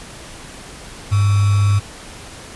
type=tone with sample-and-hold; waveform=sine; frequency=101.2 Hz; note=G#2; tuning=44 cents flat; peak=-11 dBFS; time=1.11-1.8 s; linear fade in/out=20 ms; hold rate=1225 Hz; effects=pink hiss -36 dBFS RMS until 2.55 s + resampled to 24000 Hz